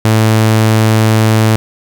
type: tone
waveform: sawtooth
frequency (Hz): 110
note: A2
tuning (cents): 0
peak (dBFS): -3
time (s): 0.05-1.56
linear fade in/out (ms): 0
effects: 7-bit